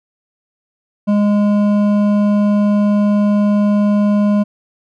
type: tone with hard clipping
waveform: triangle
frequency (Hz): 206.1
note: G#3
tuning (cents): -13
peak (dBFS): -12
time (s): 1.07-4.44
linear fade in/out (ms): 20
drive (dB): 13
effects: none